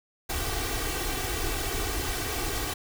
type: noise with comb filter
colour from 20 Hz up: pink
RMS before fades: -30 dBFS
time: 0.29-2.74 s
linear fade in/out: 10 ms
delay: 2.6 ms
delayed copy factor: +0.85
effects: none